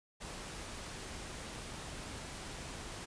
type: noise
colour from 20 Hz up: pink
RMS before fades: -45 dBFS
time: 0.2-3.06 s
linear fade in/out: 20 ms
effects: resampled to 22050 Hz